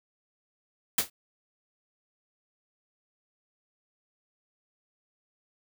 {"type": "noise with exponential decay", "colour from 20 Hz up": "white", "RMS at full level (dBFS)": -19, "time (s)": [0.98, 1.1], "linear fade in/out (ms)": 5, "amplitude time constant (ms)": 25, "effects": []}